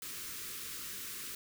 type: band-stop noise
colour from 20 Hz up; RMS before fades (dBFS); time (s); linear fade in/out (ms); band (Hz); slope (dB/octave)
white; -43; 0.02-1.35; 2; 480 to 1100; 48
effects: none